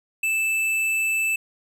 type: tone with tanh clipping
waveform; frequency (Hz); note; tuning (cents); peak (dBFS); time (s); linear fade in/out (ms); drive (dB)
triangle; 2637; E7; 0; -22; 0.23-1.36; 5; 17
effects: none